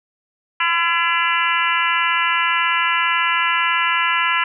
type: harmonic tone with a mistuned harmonic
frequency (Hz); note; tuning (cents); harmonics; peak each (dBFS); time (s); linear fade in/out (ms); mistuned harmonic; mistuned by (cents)
338.2; E4; +44; 3 / 4 / 5 / 6 / 7 / 8 / 9; -21 / -22 / -23 / -24 / -24 / -25 / -26; 0.6-4.44; 5; 9; -67
effects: none